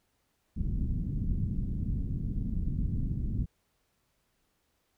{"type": "low-pass noise", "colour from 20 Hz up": "pink", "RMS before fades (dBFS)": -31, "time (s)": [0.56, 3.46], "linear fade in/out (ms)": 10, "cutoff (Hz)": 220, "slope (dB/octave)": 24, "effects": ["pink hiss -75 dBFS RMS until 4.97 s"]}